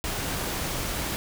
pink noise, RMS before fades -30 dBFS, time 0.04-1.16 s, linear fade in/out 0 ms, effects none

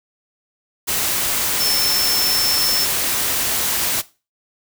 sine tone in noise, 5330 Hz, E8, 18 cents sharp, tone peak -18 dBFS, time 1.59-2.86 s, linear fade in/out 20 ms, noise white, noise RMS -20 dBFS, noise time 0.87-4.02 s, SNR -1 dB, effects noise-tail reverb RT60 0.3 s tail -18 dB re dry

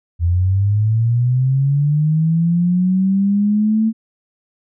sine linear sweep, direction up, 83 to 223.9 Hz, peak -12 dBFS, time 0.19-3.93 s, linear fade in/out 50 ms, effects none

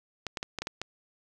clicks, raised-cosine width 0.2 ms, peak -16 dBFS, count 7, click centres 0.267 / 0.372 / 0.429 / 0.587 / 0.62 / 0.671 / 0.816 s, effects none

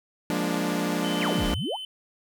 sawtooth chord, Bb dominant seventh, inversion second, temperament equal with one note detuned, 174.61 / 207.7 / 236.2 / 293.7 Hz, F3 / Ab3 / Bb3 / D4, 0 / 0 / +23 / 0 cents, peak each -26 / -27 / -28 / -25 dBFS, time 0.3-1.54 s, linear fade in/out 0 ms
triangle tone, 3049 Hz, G7, 49 cents flat, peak -32 dBFS, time 1.04-1.85 s, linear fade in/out 2 ms
sine exponential two-way sweep, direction down then up, 3568 to 31.27 to 1036 Hz, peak -27 dBFS, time 1.2-1.77 s, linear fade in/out 20 ms, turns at 1.47 s
effects none

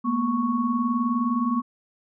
sine tone cluster, 221.8 / 241.3 / 1108 Hz, A3 / B3 / C#6, +14 / -40 / -1 cents, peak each -28 / -23 / -27 dBFS, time 0.04-1.62 s, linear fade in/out 20 ms, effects none

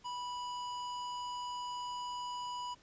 square tone, 983 Hz, B5, 8 cents flat, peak -39 dBFS, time 0.04-2.75 s, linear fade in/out 20 ms, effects pink hiss -64 dBFS RMS until 2.82 s + resampled to 16000 Hz

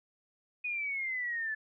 sine exponential sweep, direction down, 2489 to 1727 Hz, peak -32 dBFS, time 0.64-1.55 s, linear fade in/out 10 ms, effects none

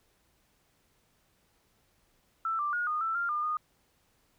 sine tone with pitch steps, 1328 / 1179 / 1437 / 1227 / 1328 / 1393 / 1205 / 1228 Hz, E6 / D6 / F6 / D#6 / E6 / F6 / D6 / D#6, +12 / +6 / +49 / -25 / +12 / -5 / +44 / -23 cents, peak -28 dBFS, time 2.45-3.57 s, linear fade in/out 2 ms, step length 140 ms, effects pink hiss -70 dBFS RMS until 4.38 s

